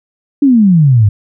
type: exponential sweep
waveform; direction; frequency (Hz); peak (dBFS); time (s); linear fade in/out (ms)
sine; down; 293.7 to 98; -4; 0.42-1.09; 5
effects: none